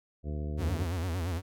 harmonic tone, 74.5 Hz, D2, 25 cents sharp, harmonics 1 / 2 / 3 / 4 / 5 / 6 / 7 / 9, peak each -33 / -39 / -43 / -45 / -47 / -49 / -50 / -52 dBFS, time 0.23-0.87 s, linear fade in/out 50 ms
45% pulse tone with vibrato, 87.31 Hz, F2, in tune, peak -30 dBFS, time 0.57-1.42 s, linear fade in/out 50 ms, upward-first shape sine, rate 8.7 Hz, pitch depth 140 cents each way
effects none

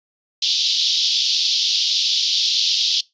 pink band-pass noise, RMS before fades -19 dBFS, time 0.42-3.01 s, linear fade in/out 5 ms, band 3200 to 5400 Hz, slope 48 dB/octave, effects noise-tail reverb RT60 0.2 s tail -22 dB re dry + resampled to 16000 Hz

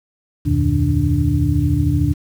sine tone cluster, 75.5 / 88.8 / 117.6 / 150.1 / 292.8 Hz, D2 / F2 / A#2 / D3 / D4, +48 / +29 / +16 / +38 / -5 cents, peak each -20 dBFS, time 0.45-2.14 s, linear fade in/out 20 ms, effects 7-bit

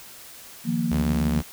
sine chord, Eb suspended second, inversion none, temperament equal, 155.56 / 174.61 / 233.1 Hz, Eb3 / F3 / Bb3, 0 / 0 / 0 cents, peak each -29 / -27 / -24 dBFS, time 0.64-1.43 s, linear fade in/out 50 ms
sawtooth tone, 74 Hz, D2, 14 cents sharp, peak -21 dBFS, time 0.91-1.42 s, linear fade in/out 10 ms
effects white hiss -44 dBFS RMS until 1.52 s

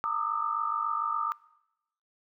sine tone cluster, 917 / 1197 / 1244 / 1301 Hz, A#5 / D6 / D#6 / E6, -29 / +33 / -1 / -23 cents, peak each -37 / -30 / -34 / -35 dBFS, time 0.04-1.32 s, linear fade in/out 0 ms, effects noise-tail reverb RT60 0.9 s tail -22 dB re dry

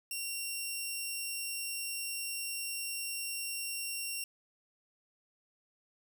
10% pulse tone, 2750 Hz, F7, 27 cents flat, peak -27 dBFS, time 0.11-4.24 s, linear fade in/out 2 ms, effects none

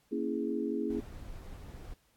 sine chord, A# half-diminished seventh, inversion none, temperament equal, 233.1 / 277.2 / 329.6 / 415.3 Hz, A#3 / C#4 / E4 / G#4, 0 / 0 / 0 / 0 cents, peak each -36 dBFS, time 0.11-1.01 s, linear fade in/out 20 ms
brown noise, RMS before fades -45 dBFS, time 0.9-1.94 s, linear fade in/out 5 ms
effects pink hiss -70 dBFS RMS until 2.16 s + AAC 64 kbps

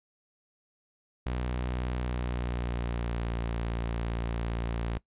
sawtooth tone with pitch glide, 61.7 to 57.57 Hz, B1 to A#1, -1 to -21 cents, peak -26 dBFS, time 1.26-4.98 s, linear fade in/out 5 ms, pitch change -120 cents, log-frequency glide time 2.01-3.41 s, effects noise-tail reverb RT60 0.1 s tail -20 dB re dry + resampled to 8000 Hz

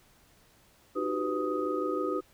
sine tone cluster, 305.9 / 358.6 / 385 / 499.3 / 1251 Hz, D#4 / F4 / G4 / B4 / D#6, -29 / +46 / -31 / +19 / +9 cents, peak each -34 / -37 / -33 / -34 / -35 dBFS, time 0.95-2.21 s, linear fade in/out 20 ms, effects pink hiss -62 dBFS RMS until 2.33 s

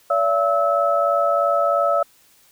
sine tone cluster, 572 / 675 / 1300 Hz, D5 / E5 / E6, -46 / +41 / -24 cents, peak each -20 dBFS, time 0.1-2.03 s, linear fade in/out 5 ms, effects white hiss -55 dBFS RMS until 2.51 s

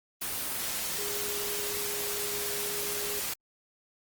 sine tone in noise, 411.5 Hz, G#4, 16 cents flat, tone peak -38 dBFS, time 0.98-3.2 s, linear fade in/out 10 ms, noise white, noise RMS -33 dBFS, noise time 0.21-3.34 s, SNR -8 dB, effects Opus 24 kbps

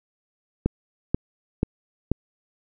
click train, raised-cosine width 3 ms, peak -7 dBFS, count 4, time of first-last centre 0.66-2.116 s, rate 2.06 Hz, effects none

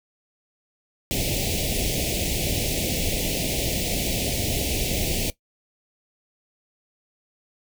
pink band-stop noise, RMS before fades -25 dBFS, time 1.11-5.3 s, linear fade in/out 0 ms, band 710 to 2200 Hz, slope 48 dB/octave, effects noise-tail reverb RT60 0.1 s tail -17 dB re dry

